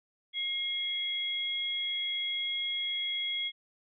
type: tone pair together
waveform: sine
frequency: 2131 / 3316 Hz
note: C7 / G#7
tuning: +31 / -3 cents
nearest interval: minor sixth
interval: 766 cents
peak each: -37 / -31 dBFS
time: 0.33-3.52 s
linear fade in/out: 50 ms
effects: none